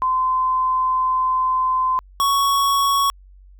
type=tone pair in turn; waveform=sine / square; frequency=1030 / 1113.1 Hz; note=C6 / C#6; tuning=-28 / +7 cents; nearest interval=minor second; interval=135 cents; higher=second; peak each=-16 dBFS; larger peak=neither; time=0.02-1.99 / 2.2-3.1 s; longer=first; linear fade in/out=0 ms; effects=added 47 Hz sine -43 dBFS peak until 3.59 s